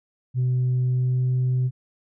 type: tone with pitch glide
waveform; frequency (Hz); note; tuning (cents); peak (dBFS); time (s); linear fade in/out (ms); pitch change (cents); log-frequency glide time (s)
sine; 126.4 to 127.28; B2 to C3; +41 to -47; -17; 0.34-1.71; 50; +12; 0.86-1.28
effects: tanh soft clip ceiling -17 dBFS